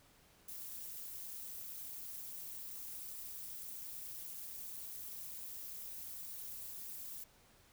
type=noise with amplitude modulation; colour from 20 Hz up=violet; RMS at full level=-43 dBFS; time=0.48-7.24 s; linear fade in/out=5 ms; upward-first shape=sine; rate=230 Hz; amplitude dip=95%; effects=pink hiss -66 dBFS RMS until 7.72 s